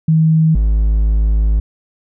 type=tone pair in turn; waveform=sine / triangle; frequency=159.3 / 53.16 Hz; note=D#3 / G#1; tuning=+41 / +41 cents; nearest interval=octave + perfect fifth; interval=1900 cents; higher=first; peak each=-8 dBFS; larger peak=neither; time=0.08-0.55 / 0.55-1.6 s; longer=second; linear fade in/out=5 ms; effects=none